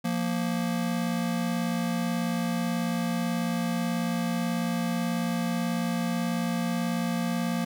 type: tone pair together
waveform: square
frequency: 174.81 / 233.1 Hz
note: F3 / A#3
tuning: +2 / 0 cents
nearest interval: perfect fourth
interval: 498 cents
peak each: -30 / -29 dBFS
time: 0.04-7.65 s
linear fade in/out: 10 ms
effects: none